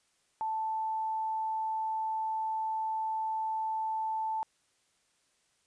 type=tone; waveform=sine; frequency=880 Hz; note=A5; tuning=in tune; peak=-30 dBFS; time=0.41-4.43 s; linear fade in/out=0 ms; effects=white hiss -72 dBFS RMS until 5.66 s + resampled to 22050 Hz